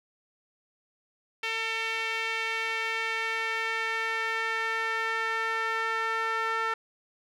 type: tone with band-pass filter sweep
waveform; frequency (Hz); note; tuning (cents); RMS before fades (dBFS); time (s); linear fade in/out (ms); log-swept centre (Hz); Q
sawtooth; 449.3; A4; +36; -30; 1.43-6.74; 5; 2500 to 1500; 2.4
effects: none